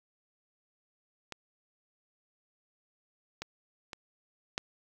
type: clicks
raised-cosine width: 0.2 ms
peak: -22 / -20 / -23 / -14 dBFS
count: 4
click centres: 1.323 / 3.42 / 3.932 / 4.579 s
effects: 9-bit